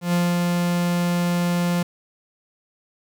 45% pulse tone with ADSR envelope, 174.61 Hz, F3, in tune, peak -17 dBFS, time 0.01-1.83 s, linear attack 120 ms, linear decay 230 ms, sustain -2 dB, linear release 6 ms, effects 9-bit

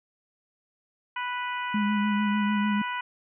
harmonic tone, 493.2 Hz, B4, 2 cents flat, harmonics 2 / 3 / 4 / 5 / 6, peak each -31 / -35 / -37 / -39 / -41 dBFS, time 1.16-3.01 s, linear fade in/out 5 ms
sine tone with vibrato, 207.7 Hz, G#3, in tune, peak -23 dBFS, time 1.74-2.82 s, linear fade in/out 5 ms, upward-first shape sine, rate 6.7 Hz, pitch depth 29 cents each way
effects none

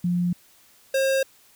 sine / square tone pair in turn, 176.3 / 536.3 Hz, F3 / C5, +17 / +43 cents, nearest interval octave + perfect fifth, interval 1926 cents, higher second, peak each -20 dBFS, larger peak neither, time 0.04-0.33 / 0.94-1.23 s, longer neither, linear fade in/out 5 ms, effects white hiss -56 dBFS RMS until 1.55 s

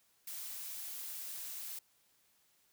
blue noise, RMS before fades -44 dBFS, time 0.27-1.79 s, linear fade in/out 5 ms, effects white hiss -72 dBFS RMS until 2.72 s

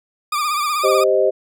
40% pulse tone with vibrato, 1195 Hz, D6, 30 cents sharp, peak -17 dBFS, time 0.32-1.04 s, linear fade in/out 5 ms, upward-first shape triangle, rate 16 Hz, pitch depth 76 cents each way
sine chord, C minor, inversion second, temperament equal, 392 / 523.3 / 622.3 Hz, G4 / C5 / Eb5, 0 / 0 / 0 cents, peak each -17 dBFS, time 0.83-1.31 s, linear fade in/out 20 ms
effects none

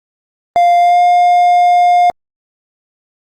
triangle tone with pitch glide, 698.5 to 708.7 Hz, F5 to F5, 0 to +25 cents, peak -4 dBFS, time 0.56-2.1 s, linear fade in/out 0 ms, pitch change +25 cents, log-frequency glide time 0.77-1.01 s, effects Opus 32 kbps

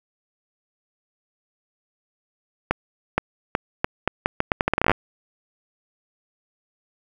accelerating click train, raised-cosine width 0.5 ms, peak -3 dBFS, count 19, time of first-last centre 2.71-4.916 s, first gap 470 ms, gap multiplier 0.79, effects 7-bit

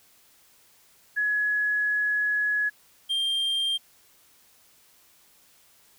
sine / triangle tone pair in turn, 1687 / 3185 Hz, G#6 / G7, +27 / +27 cents, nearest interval major seventh, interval 1100 cents, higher second, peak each -22 dBFS, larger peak neither, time 1.16-2.7 / 3.09-3.78 s, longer first, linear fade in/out 20 ms, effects white hiss -59 dBFS RMS until 5.98 s

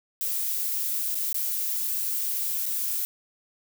violet noise with dropouts, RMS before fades -28 dBFS, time 0.21-3.05 s, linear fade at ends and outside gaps 0 ms, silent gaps 1.146-1.153 / 1.328-1.344 / 2.657-2.663 s, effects none

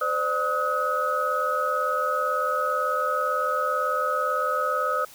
sine tone cluster, 514 / 592 / 1270 / 1477 Hz, C5 / D5 / D#6 / F#6, -31 / +14 / +35 / -3 cents, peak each -29 / -30 / -24 / -33 dBFS, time 0.01-5.05 s, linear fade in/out 5 ms, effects white hiss -48 dBFS RMS until 5.14 s

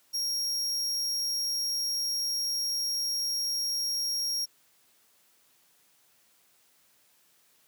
40% pulse tone, 5588 Hz, F8, in tune, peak -27 dBFS, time 0.13-4.46 s, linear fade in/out 20 ms, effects white hiss -65 dBFS RMS until 7.67 s + high-pass 100 Hz 12 dB/octave

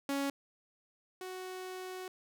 sawtooth tone pair in turn, 278.3 / 370.6 Hz, C#4 / F#4, +7 / +3 cents, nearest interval perfect fourth, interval 496 cents, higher second, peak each -28 / -37 dBFS, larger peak first, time 0.09-0.3 / 1.21-2.08 s, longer second, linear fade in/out 2 ms, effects none

